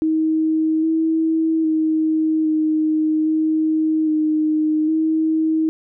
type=tone with pitch steps; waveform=sine; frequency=316.2 / 321.9 / 315.2 / 311.5 / 314.4 / 309.2 / 317.3 Hz; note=D#4 / E4 / D#4 / D#4 / D#4 / D#4 / D#4; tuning=+28 / -41 / +23 / +2 / +18 / -11 / +34 cents; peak=-15 dBFS; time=0.02-5.69 s; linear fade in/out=0 ms; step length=810 ms; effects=none